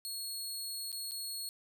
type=tone with dropouts; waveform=20% pulse; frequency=4326 Hz; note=C#8; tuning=43 cents flat; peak=-32 dBFS; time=0.05-1.49 s; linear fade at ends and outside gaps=0 ms; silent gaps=0.918-0.927 / 1.111-1.118 s; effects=none